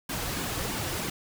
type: noise with flanger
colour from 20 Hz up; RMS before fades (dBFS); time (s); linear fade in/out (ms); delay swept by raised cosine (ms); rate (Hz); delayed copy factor
pink; -32; 0.09-1.1; 5; 1.5 to 5; 3.1; -0.65
effects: none